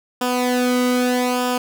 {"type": "tone with flanger", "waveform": "sawtooth", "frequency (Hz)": 248.8, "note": "B3", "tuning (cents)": 13, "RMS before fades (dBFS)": -19, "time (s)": [0.21, 1.58], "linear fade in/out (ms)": 5, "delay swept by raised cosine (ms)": [0.48, 1.18], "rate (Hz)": 0.8, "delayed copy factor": -0.75, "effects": []}